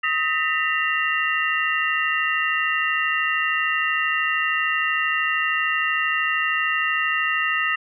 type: tone cluster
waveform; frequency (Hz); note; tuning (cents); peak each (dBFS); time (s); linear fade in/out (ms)
sine; 1264 / 1817 / 1970 / 2767; D#6 / A#6 / B6 / F7; +27 / -45 / -5 / -17; -25; 0.03-7.76; 10
effects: none